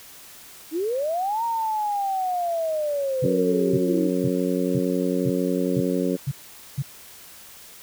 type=linear two-way sweep; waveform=sine; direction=up then down; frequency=297.4 to 936 to 297.4 Hz; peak=-22 dBFS; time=0.71-4.11 s; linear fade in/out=50 ms; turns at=1.44 s
type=tone bursts; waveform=sine; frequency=137.2 Hz; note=C#3; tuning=17 cents flat; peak=-21 dBFS; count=8; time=3.22-6.824 s; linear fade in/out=10 ms; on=48 ms; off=460 ms
type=harmonic tone; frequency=91 Hz; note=F#2; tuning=28 cents flat; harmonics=2 / 3 / 4 / 5 / 6; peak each=-26 / -25 / -28 / -28 / -30 dBFS; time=3.23-6.17 s; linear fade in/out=20 ms
effects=white hiss -45 dBFS RMS until 7.82 s